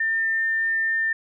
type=tone; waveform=sine; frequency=1801 Hz; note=A6; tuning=40 cents sharp; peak=-20 dBFS; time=0-1.13 s; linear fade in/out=5 ms; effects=none